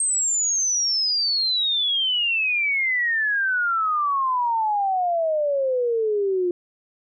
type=exponential sweep; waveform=sine; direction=down; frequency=8470 to 349.2 Hz; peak=-19 dBFS; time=0-6.51 s; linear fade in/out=2 ms; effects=none